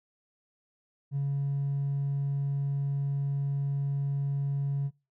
sine tone with hard clipping, 140 Hz, C#3, 18 cents sharp, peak -27 dBFS, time 1.11-4.91 s, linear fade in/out 50 ms, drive 1 dB, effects noise-tail reverb RT60 0.3 s tail -25 dB re dry

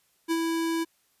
square tone with ADSR envelope, 329.6 Hz, E4, in tune, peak -23 dBFS, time 0.28-0.85 s, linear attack 34 ms, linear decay 50 ms, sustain -3 dB, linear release 24 ms, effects white hiss -68 dBFS RMS until 1.2 s + resampled to 32000 Hz

